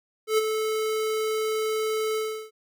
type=tone with ADSR envelope; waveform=square; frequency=435.6 Hz; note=A4; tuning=17 cents flat; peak=-18 dBFS; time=0.27-2.51 s; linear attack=110 ms; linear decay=22 ms; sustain=-7 dB; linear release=350 ms; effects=none